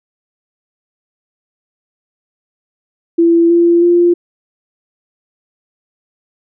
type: tone with pitch steps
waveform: sine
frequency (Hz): 336.5 / 342 / 347.6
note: E4 / F4 / F4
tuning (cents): +36 / -36 / -8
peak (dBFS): -6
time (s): 3.18-4.14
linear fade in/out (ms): 10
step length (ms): 320
effects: none